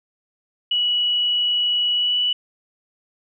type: tone with pitch glide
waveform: sine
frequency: 2933 to 2957 Hz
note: F#7 to F#7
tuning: -16 to -2 cents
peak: -17 dBFS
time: 0.71-2.33 s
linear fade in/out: 5 ms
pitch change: +14 cents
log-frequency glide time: 1.94-2.17 s
effects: none